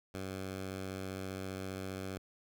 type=tone; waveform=10% pulse; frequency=95.1 Hz; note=F#2; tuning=48 cents sharp; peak=-31 dBFS; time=0.14-2.18 s; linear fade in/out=5 ms; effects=none